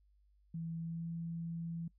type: tone with pitch glide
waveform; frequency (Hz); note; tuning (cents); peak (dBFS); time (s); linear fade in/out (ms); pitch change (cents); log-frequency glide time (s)
sine; 164.81 to 166.92; E3 to E3; 0 to +22; -38; 0.54-1.88; 5; +22; 0.78-1.08
effects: noise-tail reverb RT60 0.1 s tail -23 dB re dry + added 50 Hz sine -66 dBFS peak until 1.98 s